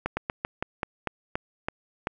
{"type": "slowing click train", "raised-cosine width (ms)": 0.5, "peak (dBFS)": -12, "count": 10, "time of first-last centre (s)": [0.06, 2.071], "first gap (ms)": 110, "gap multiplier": 1.17, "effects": []}